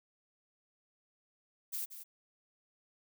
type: noise with echo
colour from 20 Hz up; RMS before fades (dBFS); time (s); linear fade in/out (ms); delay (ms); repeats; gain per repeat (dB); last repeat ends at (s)
violet; -38; 1.72-1.86; 20; 180; 1; -10; 2.04
effects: none